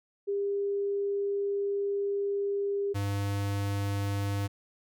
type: tone pair in turn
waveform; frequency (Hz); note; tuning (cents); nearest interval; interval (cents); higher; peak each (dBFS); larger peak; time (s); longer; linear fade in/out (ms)
sine / square; 401.2 / 100.3; G4 / G2; +40 / +40; 2 octaves; 2400; first; -27 / -29; first; 0.27-2.94 / 2.94-4.48; first; 20
effects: none